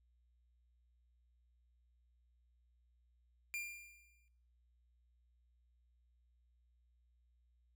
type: tone with exponential decay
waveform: 45% pulse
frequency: 2393 Hz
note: D7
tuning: 32 cents sharp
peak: -38 dBFS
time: 3.54-4.28 s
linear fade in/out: 0 ms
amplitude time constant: 160 ms
effects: noise-tail reverb RT60 0.8 s tail -21 dB re dry + added 60 Hz sine -70 dBFS peak until 7.75 s